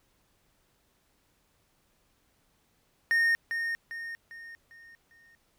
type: tone with echo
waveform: triangle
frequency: 1841 Hz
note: A#6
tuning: 22 cents flat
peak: -20 dBFS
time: 3.11-3.35 s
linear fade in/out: 0 ms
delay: 400 ms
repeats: 5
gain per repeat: -7 dB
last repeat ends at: 5.35 s
effects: pink hiss -70 dBFS RMS until 5.58 s